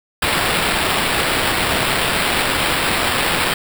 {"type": "noise with sample-and-hold", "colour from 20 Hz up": "violet", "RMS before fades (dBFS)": -18, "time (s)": [0.22, 3.54], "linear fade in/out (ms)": 5, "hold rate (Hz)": 6300, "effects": []}